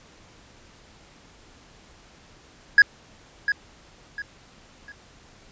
triangle tone with echo, 1661.2 Hz, G#6, in tune, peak -7 dBFS, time 2.78-2.82 s, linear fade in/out 2 ms, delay 700 ms, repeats 3, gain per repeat -10 dB, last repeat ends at 4.92 s, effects pink hiss -52 dBFS RMS until 5.51 s + resampled to 16000 Hz

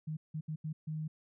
sine tone bursts at uneven times, 155.56 Hz, D#3, in tune, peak -35 dBFS, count 5, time 0.07-0.17 / 0.34-0.41 / 0.48-0.56 / 0.64-0.73 / 0.87-1.08 s, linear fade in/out 10 ms, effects none

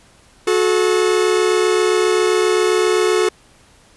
45% pulse tone pair together, 365.1 / 432.7 Hz, F#4 / A4, -23 / -29 cents, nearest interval minor third, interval 294 cents, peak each -16 dBFS, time 0.47-3.29 s, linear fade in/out 5 ms, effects pink hiss -50 dBFS RMS until 3.96 s + resampled to 24000 Hz

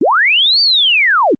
sine linear two-way sweep, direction up then down, 225.3 to 4677 to 225.3 Hz, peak -7 dBFS, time 0.01-1.35 s, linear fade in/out 5 ms, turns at 0.61 s, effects Opus 24 kbps

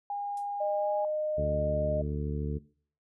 sine tone with pitch glide, 812 to 824.8 Hz, G#5 to G#5, -39 to -12 cents, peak -31 dBFS, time 0.1-1.05 s, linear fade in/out 2 ms, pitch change +27 cents, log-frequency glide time 0.77-0.89 s
violet noise with exponential decay, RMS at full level -43 dBFS, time 0.37-0.49 s, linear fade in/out 2 ms, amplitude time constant 25 ms
sine tone, 612 Hz, D#5, 29 cents flat, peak -28 dBFS, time 0.6-2.02 s, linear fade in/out 10 ms
harmonic tone, 73.42 Hz, D2, in tune, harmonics 1 / 2 / 3 / 4 / 5 / 6, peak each -33 / -34 / -40 / -42 / -44 / -40 dBFS, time 1.37-2.59 s, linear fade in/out 20 ms
effects noise-tail reverb RT60 0.5 s tail -21 dB re dry + resampled to 24000 Hz

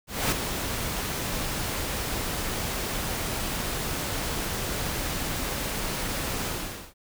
pink noise with ADSR envelope, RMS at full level -23 dBFS, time 0.07-6.94 s, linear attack 250 ms, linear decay 7 ms, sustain -7 dB, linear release 460 ms, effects none

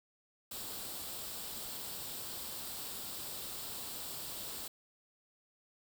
white noise with comb filter, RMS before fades -43 dBFS, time 0.51-4.68 s, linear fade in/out 5 ms, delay 0.24 ms, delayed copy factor +0.5, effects none

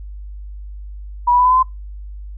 sine tone with pitch steps, 969 / 981.4 / 993.9 / 1006.7 / 1019.5 / 1032.6 Hz, B5 / B5 / B5 / B5 / C6 / C6, -33 / -11 / +11 / +33 / -45 / -23 cents, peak -10 dBFS, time 1.27-1.63 s, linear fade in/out 10 ms, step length 60 ms, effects noise-tail reverb RT60 0.2 s tail -23 dB re dry + added 50 Hz sine -29 dBFS peak until 2.37 s

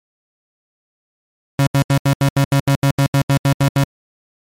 35% pulse tone bursts, 138.59 Hz, C#3, in tune, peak -9 dBFS, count 15, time 1.59-3.839 s, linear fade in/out 2 ms, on 79 ms, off 76 ms, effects MP3 64 kbps

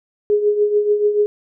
sine tone with tremolo, 416.2 Hz, G#4, 4 cents sharp, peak -10 dBFS, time 0.3-1.26 s, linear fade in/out 0 ms, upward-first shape triangle, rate 6.9 Hz, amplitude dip 70%, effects none

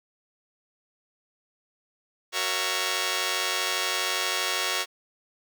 5% pulse chord, F# dominant seventh, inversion none, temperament just, 370 / 462.5 / 555 / 666 Hz, F#4 / A#4 / C#5 / E5, 0 / -14 / +2 / +18 cents, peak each -21 dBFS, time 2.32-4.86 s, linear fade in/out 50 ms, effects none

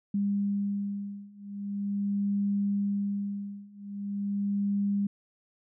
sine beating tone pair, 201 / 201.42 Hz, G3 / G3, +44 / +47 cents, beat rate 0.42 Hz, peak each -31 / -30 dBFS, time 0.14-5.07 s, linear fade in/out 5 ms, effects none

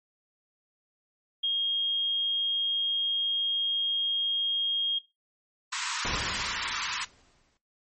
sine tone, 3247 Hz, G#7, 40 cents flat, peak -24 dBFS, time 1.43-4.99 s, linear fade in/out 10 ms
pink high-pass noise, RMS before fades -31 dBFS, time 5.72-7.05 s, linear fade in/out 10 ms, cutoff 930 Hz, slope 96 dB/octave
pink noise with exponential decay, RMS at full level -31 dBFS, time 6.05-7.57 s, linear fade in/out 0 ms, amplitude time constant 330 ms
effects noise-tail reverb RT60 0.2 s tail -17 dB re dry + MP3 32 kbps

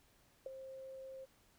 sine tone with ADSR envelope, 530 Hz, C5, 22 cents sharp, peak -38 dBFS, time 0.46-1.26 s, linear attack 3 ms, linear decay 15 ms, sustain -9 dB, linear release 24 ms, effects pink hiss -70 dBFS RMS until 1.58 s

